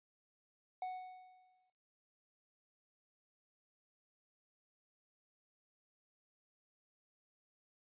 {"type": "tone with exponential decay", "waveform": "triangle", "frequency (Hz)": 740, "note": "F#5", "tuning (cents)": 0, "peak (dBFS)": -35, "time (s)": [0.82, 1.7], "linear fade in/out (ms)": 2, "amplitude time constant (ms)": 190, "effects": ["noise-tail reverb RT60 0.8 s tail -17 dB re dry", "resampled to 8000 Hz"]}